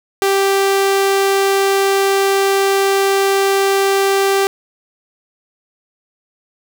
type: tone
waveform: sawtooth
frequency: 392 Hz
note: G4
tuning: in tune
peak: -8 dBFS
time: 0.22-4.47 s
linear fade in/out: 0 ms
effects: none